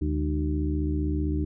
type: harmonic tone with a mistuned harmonic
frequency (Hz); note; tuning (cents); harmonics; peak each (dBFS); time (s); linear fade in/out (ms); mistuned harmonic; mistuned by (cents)
75.5; D2; +48; 1 / 2 / 3 / 4 / 5; -26 / -33 / -37 / -29 / -37; 0.01-1.45; 10; 3; -140
effects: none